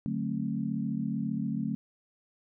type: chord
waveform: sine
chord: D dominant seventh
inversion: none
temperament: equal with one note detuned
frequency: 146.83 / 185 / 220 / 267 Hz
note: D3 / F#3 / A3 / C4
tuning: 0 / 0 / 0 / +35 cents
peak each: -36 / -35 / -32 / -36 dBFS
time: 0.06-1.75 s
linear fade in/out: 0 ms
effects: none